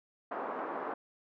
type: band-pass noise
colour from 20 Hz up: white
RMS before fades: -38 dBFS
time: 0.31-0.94 s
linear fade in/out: 5 ms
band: 270 to 1200 Hz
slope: 24 dB/octave
effects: none